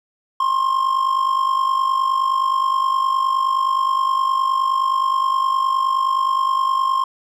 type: tone with amplitude modulation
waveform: triangle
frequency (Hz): 1063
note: C6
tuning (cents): +27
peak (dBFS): -11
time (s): 0.4-7.04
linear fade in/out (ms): 5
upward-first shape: sine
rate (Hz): 49.6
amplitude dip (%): 65
effects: none